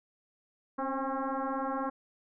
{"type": "tone with frequency modulation", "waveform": "sine", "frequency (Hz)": 277.2, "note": "C#4", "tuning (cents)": 0, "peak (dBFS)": -30, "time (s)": [0.78, 1.9], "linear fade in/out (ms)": 10, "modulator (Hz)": 269, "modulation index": 4, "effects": []}